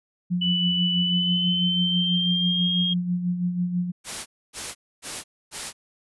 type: tone with tremolo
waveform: sine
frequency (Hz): 177.8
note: F3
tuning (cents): +31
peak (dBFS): -20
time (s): 0.3-3.92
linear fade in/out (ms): 20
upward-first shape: sine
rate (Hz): 6.1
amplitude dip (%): 55
type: tone with pitch glide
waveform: sine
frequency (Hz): 2974 to 3243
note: F#7 to G#7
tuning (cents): +8 to -42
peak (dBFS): -22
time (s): 0.41-2.94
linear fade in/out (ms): 10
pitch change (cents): +150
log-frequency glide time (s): 1-2.67
type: noise bursts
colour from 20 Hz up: white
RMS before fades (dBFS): -32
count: 4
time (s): 4.04-5.73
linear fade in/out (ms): 50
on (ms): 220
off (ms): 270
effects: resampled to 24000 Hz